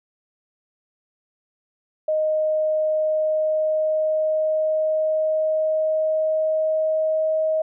sine tone with pitch glide, 621 to 630.4 Hz, D#5 to D#5, -3 to +23 cents, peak -18 dBFS, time 2.08-7.62 s, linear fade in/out 5 ms, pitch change +26 cents, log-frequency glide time 2.89-7.5 s, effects none

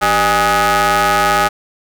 sawtooth ring-modulated tone, 218.2 Hz, A3, 14 cents flat, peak -4 dBFS, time 0.01-1.49 s, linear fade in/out 20 ms, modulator 1040 Hz, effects none

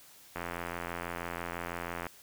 click train, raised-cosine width 0.5 ms, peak -21 dBFS, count 148, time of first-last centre 0.36-2.067 s, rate 86.1 Hz, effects white hiss -56 dBFS RMS until 2.22 s

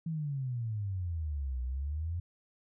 sine exponential two-way sweep, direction down then up, 166.9 to 61.3 to 88.6 Hz, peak -32 dBFS, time 0.06-2.2 s, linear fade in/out 5 ms, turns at 1.62 s, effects none

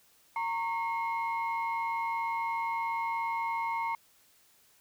sine tone cluster, 922 / 1099 / 2157 Hz, A#5 / C#6 / C#7, -19 / -15 / -48 cents, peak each -30 / -37 / -37 dBFS, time 0.36-3.95 s, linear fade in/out 2 ms, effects tanh soft clip ceiling -23 dBFS + white hiss -64 dBFS RMS until 4.8 s

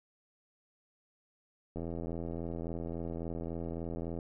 click train, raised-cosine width 2 ms, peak -26 dBFS, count 204, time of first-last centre 1.76-4.188 s, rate 83.6 Hz, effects none

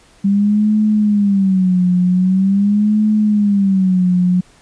sine tone with vibrato, 196 Hz, G3, in tune, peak -10 dBFS, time 0.24-4.41 s, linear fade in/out 10 ms, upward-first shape sine, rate 0.44 Hz, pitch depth 150 cents each way, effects pink hiss -49 dBFS RMS until 4.61 s + resampled to 22050 Hz

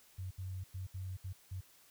sine tone bursts at uneven times, 93.5 Hz, F#2, 19 cents sharp, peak -39 dBFS, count 6, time 0.18-0.31 / 0.38-0.64 / 0.74-0.87 / 0.94-1.17 / 1.24-1.33 / 1.51-1.61 s, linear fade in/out 10 ms, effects white hiss -64 dBFS RMS until 1.9 s

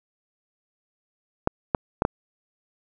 clicks, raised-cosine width 1 ms, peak -5 dBFS, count 4, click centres 1.474 / 1.748 / 2.021 / 2.051 s, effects none

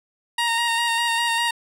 15% pulse tone with vibrato, 932.3 Hz, A#5, in tune, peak -13 dBFS, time 0.38-1.51 s, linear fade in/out 5 ms, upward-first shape square, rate 5 Hz, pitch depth 19 cents each way, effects low-pass 11000 Hz 12 dB/octave

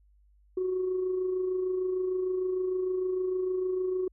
sine tone with amplitude modulation, 370 Hz, F#4, in tune, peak -24 dBFS, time 0.57-4.08 s, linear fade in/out 5 ms, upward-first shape sine, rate 26.6 Hz, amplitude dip 40%, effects tanh soft clip ceiling -22 dBFS + added 50 Hz sine -59 dBFS peak until 4.12 s

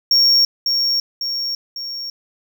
triangle tone with echo, 5530 Hz, F8, 18 cents flat, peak -9 dBFS, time 0.11-0.45 s, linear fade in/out 2 ms, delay 550 ms, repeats 3, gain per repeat -5 dB, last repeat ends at 2.1 s, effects none

